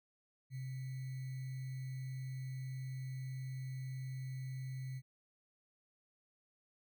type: tone with sample-and-hold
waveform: sine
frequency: 130.81 Hz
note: C3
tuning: in tune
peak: -40 dBFS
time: 0.5-5.02 s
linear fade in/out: 50 ms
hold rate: 2100 Hz
effects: none